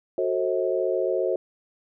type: chord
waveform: sine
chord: F# diminished seventh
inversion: none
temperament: just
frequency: 370 / 444 / 532.8 / 639.4 Hz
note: F#4 / A4 / C5 / Eb5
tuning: 0 / +16 / +31 / +47 cents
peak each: -26 / -29 / -26 / -29 dBFS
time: 0.18-1.36 s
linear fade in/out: 2 ms
effects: none